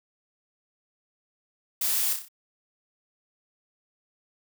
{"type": "noise with echo", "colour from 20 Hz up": "blue", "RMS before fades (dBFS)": -27, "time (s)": [1.81, 2.13], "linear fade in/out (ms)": 5, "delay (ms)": 31, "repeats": 5, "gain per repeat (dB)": -5, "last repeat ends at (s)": 2.285, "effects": []}